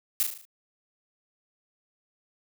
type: noise with echo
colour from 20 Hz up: blue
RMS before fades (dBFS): -24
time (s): 0.2-0.23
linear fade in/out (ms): 0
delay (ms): 37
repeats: 6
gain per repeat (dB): -5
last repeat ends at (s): 0.452
effects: none